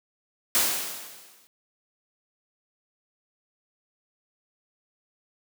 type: noise with exponential decay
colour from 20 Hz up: white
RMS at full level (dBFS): -20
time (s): 0.55-1.47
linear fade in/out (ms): 0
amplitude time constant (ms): 200
effects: high-pass 200 Hz 12 dB/octave